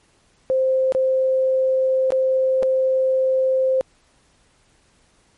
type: tone with dropouts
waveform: sine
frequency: 523.3 Hz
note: C5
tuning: in tune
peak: -15 dBFS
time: 0.5-3.81 s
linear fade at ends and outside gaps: 0 ms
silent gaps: 0.922-0.949 / 2.105-2.121 / 2.626-2.631 s
effects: pink hiss -59 dBFS RMS until 5.37 s + MP3 48 kbps